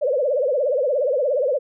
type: tone with vibrato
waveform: sine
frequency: 543 Hz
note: C#5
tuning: 36 cents flat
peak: -17 dBFS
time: 0.01-1.59 s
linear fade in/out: 20 ms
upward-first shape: triangle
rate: 17 Hz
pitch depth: 230 cents each way
effects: none